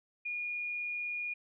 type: tone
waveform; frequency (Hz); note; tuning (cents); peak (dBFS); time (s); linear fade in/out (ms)
sine; 2436; D#7; -37; -34; 0.25-1.34; 10
effects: none